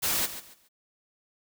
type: noise with echo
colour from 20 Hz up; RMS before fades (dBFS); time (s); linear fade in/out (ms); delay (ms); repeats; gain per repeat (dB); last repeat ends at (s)
white; -27; 0.02-0.27; 20; 140; 3; -12; 0.69
effects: none